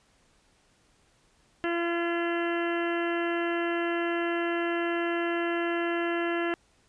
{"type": "harmonic tone", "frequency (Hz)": 341.2, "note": "F4", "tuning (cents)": -40, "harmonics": [1, 2, 3, 4, 5, 6, 7, 8, 9], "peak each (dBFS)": [-28, -34, -40, -37, -35, -40, -50, -40, -45], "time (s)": [1.64, 6.54], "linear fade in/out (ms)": 0, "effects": ["pink hiss -65 dBFS RMS until 6.88 s", "resampled to 22050 Hz"]}